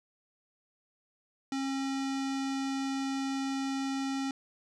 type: tone with low-pass filter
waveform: square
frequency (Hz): 270.6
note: C#4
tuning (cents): -42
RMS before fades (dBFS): -33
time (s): 1.52-4.31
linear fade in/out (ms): 2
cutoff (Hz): 6200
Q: 1.4
effects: none